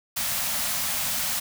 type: band-stop noise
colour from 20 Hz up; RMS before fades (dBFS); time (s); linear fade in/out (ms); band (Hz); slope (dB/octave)
white; -27; 0.16-1.4; 10; 270 to 540; 96
effects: none